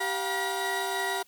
30% pulse tone cluster, 389 / 708 / 961 / 1919 Hz, G4 / F5 / B5 / A#6, -13 / +23 / -48 / +50 cents, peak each -31 dBFS, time 0-1.23 s, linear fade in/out 10 ms, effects white hiss -62 dBFS RMS until 1.27 s

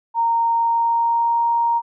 sine tone with pitch glide, 925 to 934.1 Hz, A#5 to A#5, -14 to +3 cents, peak -15 dBFS, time 0.14-1.82 s, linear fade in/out 50 ms, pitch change +17 cents, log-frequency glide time 0.53-1.45 s, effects none

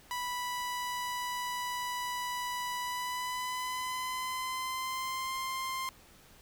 sawtooth tone with pitch glide, 986 to 1050.7 Hz, B5 to C6, -3 to +7 cents, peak -30 dBFS, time 0.11-5.89 s, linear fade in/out 0 ms, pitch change +110 cents, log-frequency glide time 2.81-5.35 s, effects pink hiss -58 dBFS RMS until 6.41 s

